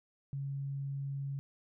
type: tone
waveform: sine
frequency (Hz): 138.59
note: C#3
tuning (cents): 0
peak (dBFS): -35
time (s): 0.33-1.39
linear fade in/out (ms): 0
effects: none